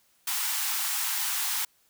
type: high-pass noise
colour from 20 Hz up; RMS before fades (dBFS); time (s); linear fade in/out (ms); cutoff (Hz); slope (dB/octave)
white; -29; 0.27-1.65; 5; 770; 96
effects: white hiss -66 dBFS RMS until 1.89 s